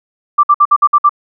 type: tone bursts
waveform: sine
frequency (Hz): 1175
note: D6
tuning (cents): +1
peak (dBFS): -4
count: 7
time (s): 0.38-1.094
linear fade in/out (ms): 10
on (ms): 54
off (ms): 56
effects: none